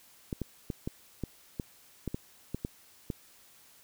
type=clicks; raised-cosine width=3 ms; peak=-20 dBFS; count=11; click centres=0.328 / 0.417 / 0.702 / 0.875 / 1.237 / 1.598 / 2.077 / 2.145 / 2.546 / 2.649 / 3.102 s; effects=white hiss -59 dBFS RMS until 3.83 s